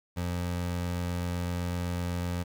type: tone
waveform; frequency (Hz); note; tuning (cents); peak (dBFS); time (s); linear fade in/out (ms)
25% pulse; 87.9; F2; +12; -26; 0.16-2.44; 20
effects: 10-bit